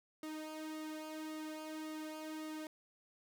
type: tone with flanger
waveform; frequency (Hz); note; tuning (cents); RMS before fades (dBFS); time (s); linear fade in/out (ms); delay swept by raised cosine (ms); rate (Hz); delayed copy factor
sawtooth; 311.1; D#4; 0; -45; 0.23-2.67; 2; 1.2 to 2.7; 1.8; -0.7
effects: none